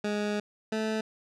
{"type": "tone pair in turn", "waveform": "20% pulse", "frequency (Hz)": [208.1, 218.5], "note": ["G#3", "A3"], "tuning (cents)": [4, -12], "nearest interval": "minor second", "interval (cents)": 84, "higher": "second", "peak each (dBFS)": -23, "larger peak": "neither", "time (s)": [[0.04, 0.4], [0.72, 1.01]], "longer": "first", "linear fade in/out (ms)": 5, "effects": ["low-pass 6000 Hz 12 dB/octave"]}